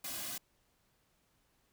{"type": "noise with comb filter", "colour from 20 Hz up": "white", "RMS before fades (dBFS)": -41, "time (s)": [0.04, 0.38], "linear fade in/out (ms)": 5, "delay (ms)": 2.2, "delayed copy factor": -0.9, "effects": ["pink hiss -74 dBFS RMS until 1.72 s"]}